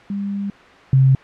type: tone pair in turn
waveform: sine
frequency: 200 / 133.1 Hz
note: G3 / C3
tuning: +35 / +30 cents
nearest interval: perfect fifth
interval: 705 cents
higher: first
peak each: -21 / -9 dBFS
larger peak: second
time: 0.1-0.5 / 0.93-1.15 s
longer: first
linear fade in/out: 2 ms
effects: white hiss -43 dBFS RMS until 1.23 s + low-pass 2000 Hz 12 dB/octave